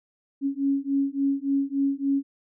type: beating tone pair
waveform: sine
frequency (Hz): 274.9 / 278.4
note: C#4 / C#4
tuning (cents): -14 / +8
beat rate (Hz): 3.5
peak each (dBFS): -25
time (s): 0.41-2.23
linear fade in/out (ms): 50
effects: none